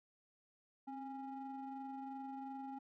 triangle ring-modulated tone, 277.2 Hz, C#4, in tune, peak -39 dBFS, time 0.87-2.79 s, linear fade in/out 10 ms, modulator 543 Hz, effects none

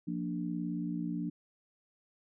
sine chord, Bb major, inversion second, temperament equal, 174.61 / 233.1 / 293.7 Hz, F3 / Bb3 / D4, 0 / 0 / 0 cents, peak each -36 / -39 / -37 dBFS, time 0.07-1.3 s, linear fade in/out 10 ms, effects none

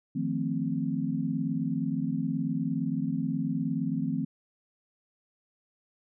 sine chord, F dominant seventh, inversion third, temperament equal with one note detuned, 155.56 / 174.61 / 223.7 / 261.6 Hz, Eb3 / F3 / A3 / C4, 0 / 0 / +29 / 0 cents, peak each -33 / -33 / -33 / -31 dBFS, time 0.15-4.25 s, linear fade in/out 10 ms, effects none

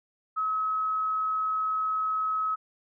sine tone, 1282 Hz, E6, 49 cents flat, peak -25 dBFS, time 0.36-2.56 s, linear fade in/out 20 ms, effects none

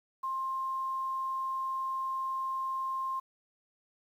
sine tone with quantisation, 1058 Hz, C6, 19 cents sharp, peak -31 dBFS, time 0.23-3.2 s, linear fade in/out 10 ms, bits 10, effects none

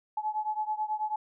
sine beating tone pair, 853 / 862.2 Hz, G#5 / A5, +46 / -35 cents, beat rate 9.2 Hz, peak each -31 / -33 dBFS, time 0.17-1.16 s, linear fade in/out 5 ms, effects none

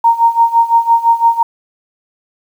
sine tone with tremolo, 926 Hz, A#5, 12 cents flat, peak -4 dBFS, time 0.04-1.43 s, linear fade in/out 5 ms, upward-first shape sine, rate 5.9 Hz, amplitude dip 85%, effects 7-bit

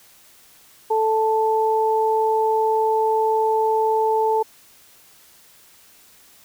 sine tone pair together, 440 / 879.1 Hz, A4 / A5, 0 / -2 cents, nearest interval octave, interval 1198 cents, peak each -19 dBFS, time 0.9-4.43 s, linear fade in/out 10 ms, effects white hiss -51 dBFS RMS until 6.44 s

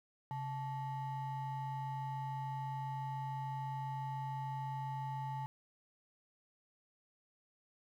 triangle ring-modulated tone, 504 Hz, B4, 35 cents sharp, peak -33 dBFS, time 0.31-5.46 s, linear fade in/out 0 ms, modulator 369 Hz, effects 12-bit

